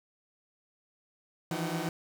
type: tone cluster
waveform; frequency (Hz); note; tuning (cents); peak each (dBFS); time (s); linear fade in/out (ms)
sawtooth; 162.2 / 170.3 / 309.1 / 370.8 / 760; E3 / F3 / D#4 / F#4 / F#5; -28 / -43 / -11 / +4 / +46; -33 / -31 / -34 / -39 / -38; 1.51-1.89; 2
effects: none